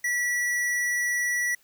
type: tone with hard clipping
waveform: sine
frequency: 1947 Hz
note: B6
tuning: 25 cents flat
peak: -25 dBFS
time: 0.04-1.55 s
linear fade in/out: 5 ms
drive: 15 dB
effects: white hiss -62 dBFS RMS until 1.63 s